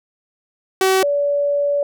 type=tone pair in turn; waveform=sawtooth / sine; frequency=380 / 573.6 Hz; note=F#4 / D5; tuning=+46 / -41 cents; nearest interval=perfect fifth; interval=713 cents; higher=second; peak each=-9 / -15 dBFS; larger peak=first; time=0.81-1.03 / 1.03-1.83 s; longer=second; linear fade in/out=2 ms; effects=none